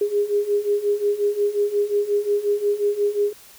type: beating tone pair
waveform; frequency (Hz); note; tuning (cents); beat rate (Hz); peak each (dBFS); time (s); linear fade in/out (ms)
sine; 407 / 412.6; G#4 / G#4; -35 / -11; 5.6; -23 / -20; 0.01-3.33; 5
effects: white hiss -47 dBFS RMS until 3.58 s